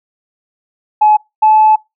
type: tone pair in turn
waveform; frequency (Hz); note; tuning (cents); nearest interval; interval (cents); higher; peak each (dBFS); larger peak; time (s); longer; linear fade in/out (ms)
sine; 850 / 864.4; G#5 / A5; +40 / -31; unison; 29; second; -4; neither; 1.01-1.17 / 1.42-1.76; second; 10
effects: noise-tail reverb RT60 0.2 s tail -24 dB re dry + tanh soft clip ceiling 0 dBFS